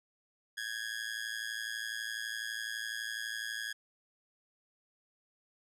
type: tone with amplitude modulation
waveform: sawtooth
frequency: 1661.2 Hz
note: G#6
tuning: in tune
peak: -29 dBFS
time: 0.57-3.73 s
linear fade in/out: 10 ms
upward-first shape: sine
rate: 112 Hz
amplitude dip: 90%
effects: low-pass 11000 Hz 12 dB/octave